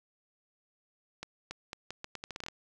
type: accelerating click train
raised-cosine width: 0.2 ms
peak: -22 dBFS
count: 13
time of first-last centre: 1.23-2.485 s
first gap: 280 ms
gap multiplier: 0.79
effects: 10-bit